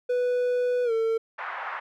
triangle tone with pitch glide, 493.9 to 450.3 Hz, B4 to A4, 0 to +40 cents, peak -20 dBFS, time 0.09-1.18 s, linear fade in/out 10 ms, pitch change -160 cents, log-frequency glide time 0.84-0.92 s
white band-pass noise, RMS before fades -34 dBFS, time 1.38-1.8 s, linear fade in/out 10 ms, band 720 to 1700 Hz, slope 24 dB/octave
effects none

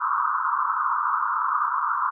pink band-pass noise, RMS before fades -24 dBFS, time 0-2.11 s, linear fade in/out 20 ms, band 970 to 1400 Hz, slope 96 dB/octave, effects none

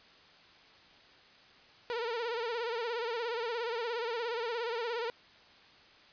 sawtooth tone with vibrato, 466.2 Hz, A#4, in tune, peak -29 dBFS, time 1.9-5.1 s, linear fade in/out 0 ms, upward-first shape sine, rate 17 Hz, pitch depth 86 cents each way, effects white hiss -58 dBFS RMS until 6.12 s + resampled to 11025 Hz

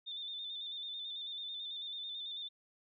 sine tone with vibrato, 3579 Hz, A7, 29 cents sharp, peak -40 dBFS, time 0.06-2.49 s, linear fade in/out 20 ms, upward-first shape square, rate 9.1 Hz, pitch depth 35 cents each way, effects none

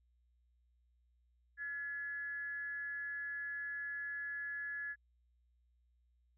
sine tone with frequency modulation, 1699 Hz, G#6, 39 cents sharp, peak -39 dBFS, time 1.57-4.96 s, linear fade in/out 50 ms, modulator 298 Hz, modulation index 0.25, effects added 60 Hz sine -70 dBFS peak until 6.37 s

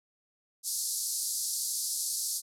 white band-pass noise, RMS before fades -33 dBFS, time 0.63-2.42 s, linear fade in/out 50 ms, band 4400 to 12000 Hz, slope 48 dB/octave, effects none

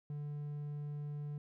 triangle tone, 146.83 Hz, D3, in tune, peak -37 dBFS, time 0.1-1.38 s, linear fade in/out 2 ms, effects none

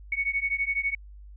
sine beating tone pair, 2217 / 2229 Hz, C#7 / C#7, 0 / +9 cents, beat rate 12 Hz, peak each -28 dBFS, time 0.12-0.95 s, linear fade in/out 5 ms, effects added 50 Hz sine -43 dBFS peak until 1.36 s

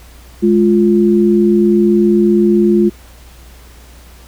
sine tone pair together, 209.3 / 349.2 Hz, G#3 / F4, +14 / 0 cents, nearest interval major sixth, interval 886 cents, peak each -10 dBFS, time 0.42-2.9 s, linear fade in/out 20 ms, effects added 60 Hz sine -37 dBFS peak until 4.27 s + pink hiss -43 dBFS RMS until 4.27 s

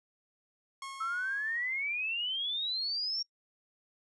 sawtooth tone with exponential decay, 1087 Hz, C#6, 34 cents flat, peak -35 dBFS, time 0.82-2.2 s, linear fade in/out 2 ms, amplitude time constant 300 ms
sine exponential sweep, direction up, 1300 to 5588 Hz, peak -31 dBFS, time 1-3.23 s, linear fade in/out 10 ms
effects noise-tail reverb RT60 0.1 s tail -25 dB re dry + resampled to 24000 Hz

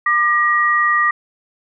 sine tone pair together, 1196.9 / 1900 Hz, D6 / A#6, +32 / +33 cents, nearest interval minor sixth, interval 801 cents, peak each -15 dBFS, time 0.06-1.11 s, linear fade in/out 5 ms, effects none

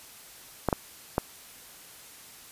clicks, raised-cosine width 1 ms, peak -9 dBFS, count 3, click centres 0.687 / 0.728 / 1.181 s, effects white hiss -49 dBFS RMS until 2.51 s + resampled to 32000 Hz

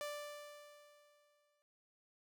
sawtooth tone with exponential decay, 588 Hz, D5, 2 cents sharp, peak -37 dBFS, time 0.01-1.62 s, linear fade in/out 0 ms, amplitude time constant 350 ms, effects none

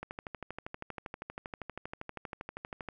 click train, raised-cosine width 0.5 ms, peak -24 dBFS, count 37, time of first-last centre 0.03-2.887 s, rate 12.6 Hz, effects none

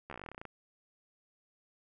slowing click train, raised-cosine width 0.5 ms, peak -29 dBFS, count 16, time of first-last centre 0.1-0.453 s, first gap 13 ms, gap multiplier 1.08, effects none

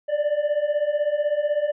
triangle beating tone pair, 580 / 596 Hz, D5 / D5, -22 / +25 cents, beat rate 16 Hz, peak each -23 / -20 dBFS, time 0.08-1.72 s, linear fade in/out 20 ms, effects resampled to 8000 Hz

